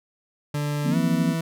40% pulse tone with pitch glide, 146.83 to 163.86 Hz, D3 to E3, 0 to -10 cents, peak -23 dBFS, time 0.54-1.41 s, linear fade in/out 5 ms, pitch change +190 cents, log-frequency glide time 0.9-0.96 s
sine chord, F suspended fourth, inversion none, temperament equal with one note detuned, 176.85 / 233.1 / 261.6 Hz, F3 / Bb3 / C4, +22 / 0 / 0 cents, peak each -25 dBFS, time 0.83-1.36 s, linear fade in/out 50 ms
effects none

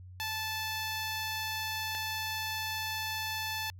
10% pulse tone pair in turn, 875 / 875 Hz, A5 / A5, -10 / -10 cents, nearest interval unison, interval 0 cents, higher neither, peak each -25 dBFS, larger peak neither, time 0.2-1.95 / 1.95-3.7 s, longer neither, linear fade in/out 0 ms, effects added 91 Hz sine -46 dBFS peak until 3.79 s

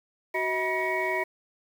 sine tone cluster, 373.7 / 637 / 968 / 1902 / 2237 Hz, F#4 / D#5 / B5 / A#6 / C#7, +17 / +41 / -35 / +34 / +15 cents, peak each -31 dBFS, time 0.34-1.24 s, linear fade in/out 10 ms, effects tanh soft clip ceiling -16 dBFS + 8-bit

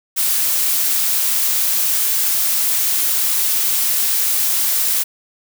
blue noise, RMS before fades -17 dBFS, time 0.16-5.04 s, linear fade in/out 20 ms, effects none

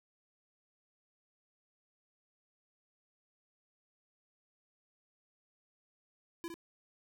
square tone with echo, 336.8 Hz, E4, 37 cents sharp, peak -39 dBFS, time 6.44-6.48 s, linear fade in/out 0 ms, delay 61 ms, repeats 1, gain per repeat -5 dB, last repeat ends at 6.541 s, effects none

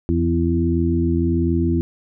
harmonic tone with a mistuned harmonic, 84.1 Hz, E2, 35 cents sharp, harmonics 1 / 2 / 3 / 4, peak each -20 / -23 / -22 / -21 dBFS, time 0.09-1.81 s, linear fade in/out 0 ms, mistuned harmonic 3, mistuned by +19 cents, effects none

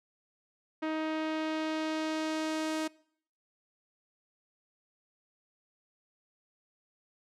sawtooth tone with low-pass filter sweep, 314.2 Hz, D#4, 17 cents sharp, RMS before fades -33 dBFS, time 0.82-2.88 s, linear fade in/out 10 ms, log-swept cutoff 2400 to 9000 Hz, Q 0.87, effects noise-tail reverb RT60 0.6 s tail -23 dB re dry

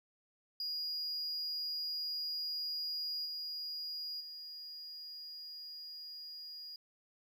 triangle tone with level steps, 4871 Hz, D#8, 38 cents flat, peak -35 / -38 / -44 dBFS, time 0.6-6.76 s, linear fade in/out 2 ms, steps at 3.25 / 4.2 s, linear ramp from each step 10 ms, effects 12-bit

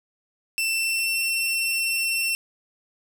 sawtooth tone with pitch glide, 2676 to 2704 Hz, E7 to E7, +25 to +43 cents, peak -19 dBFS, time 0.58-2.35 s, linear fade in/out 0 ms, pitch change +18 cents, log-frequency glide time 0.71-1.17 s, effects none

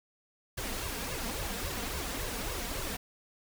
pink noise with flanger, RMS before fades -36 dBFS, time 0.57-2.97 s, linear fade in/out 10 ms, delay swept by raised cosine 1.8 to 4.4 ms, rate 3.6 Hz, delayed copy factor +0.9, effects none

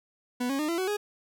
40% pulse tone with pitch steps, 246.9 / 274 / 304 / 337.3 / 374.2 / 415.2 Hz, B3 / C#4 / D#4 / E4 / F#4 / G#4, 0 / -20 / -40 / +40 / +20 / 0 cents, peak -26 dBFS, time 0.4-0.97 s, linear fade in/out 10 ms, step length 95 ms, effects none

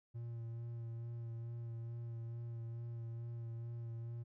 triangle tone with vibrato, 116.54 Hz, A#2, in tune, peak -40 dBFS, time 0.14-4.24 s, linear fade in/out 20 ms, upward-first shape sine, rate 2.3 Hz, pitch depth 20 cents each way, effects none

